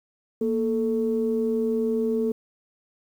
sine tone pair together, 233.1 / 440 Hz, A#3 / A4, 0 / 0 cents, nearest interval major seventh, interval 1100 cents, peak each -24 / -23 dBFS, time 0.41-2.32 s, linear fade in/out 5 ms, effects tanh soft clip ceiling -14 dBFS + 9-bit

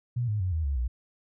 sine tone with pitch steps, 121.3 / 105.6 / 91.93 / 80.03 / 69.67 / 60.65 Hz, B2 / G#2 / F#2 / D#2 / C#2 / B1, -31 / +29 / -11 / +49 / +9 / -31 cents, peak -25 dBFS, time 0.16-0.88 s, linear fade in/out 10 ms, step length 120 ms, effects none

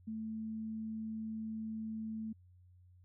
sine tone, 220 Hz, A3, in tune, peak -38 dBFS, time 0.07-2.33 s, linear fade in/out 10 ms, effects added 90 Hz sine -59 dBFS peak until 3.04 s

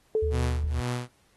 sine tone with exponential decay, 436.6 Hz, A4, 13 cents flat, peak -20 dBFS, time 0.15-0.8 s, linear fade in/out 1 ms, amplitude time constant 140 ms
sine tone, 75.7 Hz, D#2, 47 cents flat, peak -25 dBFS, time 0.22-0.81 s, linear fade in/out 10 ms
sawtooth tone with tremolo, 122.8 Hz, B2, 9 cents flat, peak -23 dBFS, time 0.3-1.09 s, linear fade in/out 50 ms, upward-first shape sine, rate 2.1 Hz, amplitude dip 95%
effects pink hiss -65 dBFS RMS until 1.36 s + AAC 32 kbps

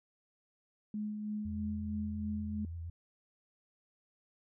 sine tone with tremolo, 211.1 Hz, G#3, 29 cents sharp, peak -34 dBFS, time 0.94-2.65 s, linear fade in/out 2 ms, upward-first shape sine, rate 3.1 Hz, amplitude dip 35%
sine tone with vibrato, 83.9 Hz, E2, 31 cents sharp, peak -39 dBFS, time 1.45-2.9 s, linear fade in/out 5 ms, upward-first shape triangle, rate 8.6 Hz, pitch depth 39 cents each way
effects none

